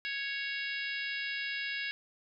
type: harmonic tone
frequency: 554.4 Hz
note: C#5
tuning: in tune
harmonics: 3 / 4 / 5 / 6 / 7 / 8 / 9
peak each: -38 / -39 / -40 / -46 / -45 / -50 / -46 dBFS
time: 0.05-1.91 s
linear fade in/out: 0 ms
effects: none